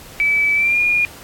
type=tone with pitch glide; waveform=sine; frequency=2301 to 2428 Hz; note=D7 to D#7; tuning=-36 to -43 cents; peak=-13 dBFS; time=0.2-1.05 s; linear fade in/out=0 ms; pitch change=+93 cents; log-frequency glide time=0.55-0.79 s; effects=pink hiss -39 dBFS RMS until 1.23 s + AAC 64 kbps